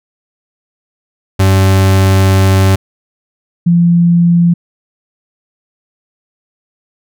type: tone pair in turn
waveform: 40% pulse / sine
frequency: 95.9 / 171.76 Hz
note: G2 / F3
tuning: -37 / -29 cents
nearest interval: minor seventh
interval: 1008 cents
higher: second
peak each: -5 dBFS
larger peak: neither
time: 1.39-2.76 / 3.66-4.54 s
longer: first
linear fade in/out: 10 ms
effects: none